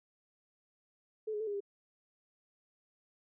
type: tone with pitch steps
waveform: sine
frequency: 434 / 418.5 / 440.3 / 409.1 / 401.4 Hz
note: A4 / G#4 / A4 / G#4 / G4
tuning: -24 / +13 / +1 / -26 / +41 cents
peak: -34 dBFS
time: 1.27-1.605 s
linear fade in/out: 10 ms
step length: 67 ms
effects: none